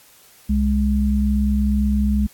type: tone pair together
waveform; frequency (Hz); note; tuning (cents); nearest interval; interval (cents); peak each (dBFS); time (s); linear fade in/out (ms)
sine; 65.42 / 207.7; C2 / G#3; 0 / 0; octave + minor sixth; 2000; -18; 0.49-2.27; 10
effects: white hiss -50 dBFS RMS until 2.33 s + AAC 64 kbps